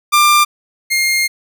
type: tone pair in turn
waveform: sawtooth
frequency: 1191 / 2126 Hz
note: D6 / C7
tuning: +24 / +27 cents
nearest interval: minor seventh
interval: 1003 cents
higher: second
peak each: -4 / -9 dBFS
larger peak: first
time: 0.12-0.45 / 0.9-1.28 s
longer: second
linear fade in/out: 20 ms
effects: none